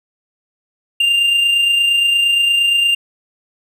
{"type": "tone with amplitude modulation", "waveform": "triangle", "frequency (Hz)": 2794, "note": "F7", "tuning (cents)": 0, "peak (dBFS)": -8, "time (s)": [1, 2.95], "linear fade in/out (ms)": 5, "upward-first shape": "sine", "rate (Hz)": 28.6, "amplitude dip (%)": 35, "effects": []}